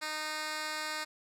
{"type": "tone with band-pass filter", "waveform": "10% pulse", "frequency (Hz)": 307.8, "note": "D#4", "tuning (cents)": -19, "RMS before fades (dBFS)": -37, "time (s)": [0.01, 1.05], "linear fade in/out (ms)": 20, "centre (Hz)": 3900, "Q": 0.58, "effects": []}